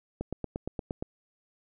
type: click train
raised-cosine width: 2 ms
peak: -19 dBFS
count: 8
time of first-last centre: 0.21-1.025 s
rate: 8.59 Hz
effects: none